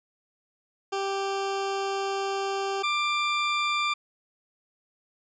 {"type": "tone pair in turn", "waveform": "20% pulse", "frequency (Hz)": [392, 1184.9], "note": ["G4", "D6"], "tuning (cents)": [0, 15], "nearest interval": "octave + perfect fifth", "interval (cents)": 1915, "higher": "second", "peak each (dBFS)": [-22, -19], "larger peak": "second", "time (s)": [[0.92, 2.83], [2.83, 3.94]], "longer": "first", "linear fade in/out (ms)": 10, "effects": ["resampled to 16000 Hz"]}